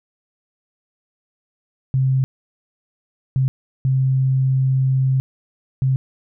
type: tone bursts at uneven times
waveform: sine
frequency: 132.1 Hz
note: C3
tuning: 17 cents sharp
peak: -14 dBFS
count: 4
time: 1.94-2.24 / 3.36-3.48 / 3.85-5.2 / 5.82-5.96 s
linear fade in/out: 0 ms
effects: none